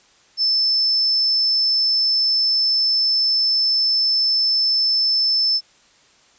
sine tone, 5274 Hz, E8, in tune, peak -15 dBFS, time 0.37-5.61 s, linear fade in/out 50 ms, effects white hiss -54 dBFS RMS until 6.38 s + resampled to 16000 Hz

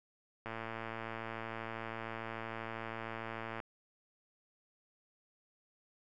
click train, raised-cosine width 0.5 ms, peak -26 dBFS, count 356, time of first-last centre 0.46-3.602 s, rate 113 Hz, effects none

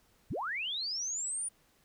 sine linear sweep, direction up, 32.4 to 9600 Hz, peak -33 dBFS, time 0.3-1.49 s, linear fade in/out 10 ms, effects pink hiss -68 dBFS RMS until 1.84 s

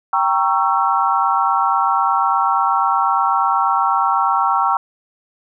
sine chord, G diminished seventh, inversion none, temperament equal with one note detuned, 784 / 932.3 / 1108.7 / 1336.9 Hz, G5 / Bb5 / Db6 / Fb6, 0 / 0 / 0 / +24 cents, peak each -19 dBFS, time 0.13-4.77 s, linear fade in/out 2 ms, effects none

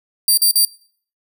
10% pulse tone bursts, 4700 Hz, D8, 1 cent sharp, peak -4 dBFS, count 3, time 0.28-0.65 s, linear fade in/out 2 ms, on 94 ms, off 44 ms, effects noise-tail reverb RT60 0.5 s tail -20 dB re dry

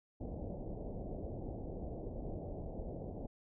pink low-pass noise, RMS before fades -43 dBFS, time 0.2-3.27 s, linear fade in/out 10 ms, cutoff 710 Hz, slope 48 dB/octave, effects none

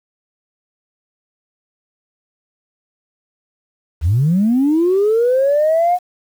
sine linear sweep, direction up, 68.5 to 730 Hz, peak -10 dBFS, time 4.01-5.99 s, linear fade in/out 50 ms, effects tanh soft clip ceiling -7 dBFS + 7-bit

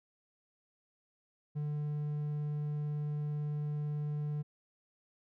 triangle tone, 148.5 Hz, D3, 20 cents sharp, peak -31 dBFS, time 1.55-4.43 s, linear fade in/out 20 ms, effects none

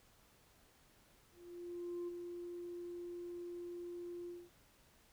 sine tone with ADSR envelope, 349.2 Hz, F4, in tune, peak -37 dBFS, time 1.32-4.5 s, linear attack 760 ms, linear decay 16 ms, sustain -6 dB, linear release 220 ms, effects tanh soft clip ceiling -38 dBFS + pink hiss -68 dBFS RMS until 5.12 s

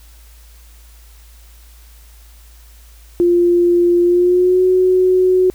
sine tone with pitch glide, 348.8 to 369.1 Hz, F4 to F#4, -2 to -4 cents, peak -9 dBFS, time 3.2-5.5 s, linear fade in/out 0 ms, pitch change +98 cents, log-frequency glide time 4.02-4.63 s, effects added 56 Hz sine -40 dBFS peak until 5.54 s + white hiss -49 dBFS RMS until 5.54 s

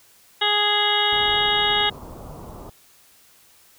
harmonic tone, 415.3 Hz, G#4, in tune, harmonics 1 / 2 / 3 / 4 / 5 / 7 / 8 / 9, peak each -29 / -24 / -29 / -27 / -27 / -24 / -25 / -24 dBFS, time 0.41-1.9 s, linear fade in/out 10 ms
pink low-pass noise, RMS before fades -38 dBFS, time 1.12-2.7 s, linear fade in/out 5 ms, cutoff 1200 Hz, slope 48 dB/octave
effects white hiss -54 dBFS RMS until 3.78 s

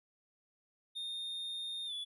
triangle tone with pitch glide, 3661 to 3436 Hz, A#7 to A7, -32 to -42 cents, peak -37 dBFS, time 0.95-2.05 s, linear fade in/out 20 ms, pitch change -110 cents, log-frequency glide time 1.86-1.93 s, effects none

